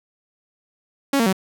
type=tone with pitch steps; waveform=sawtooth; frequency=277.2 / 229.1 / 189.33 Hz; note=C#4 / A#3 / F#3; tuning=0 / -30 / +40 cents; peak=-12 dBFS; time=1.13-1.328 s; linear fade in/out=5 ms; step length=66 ms; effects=none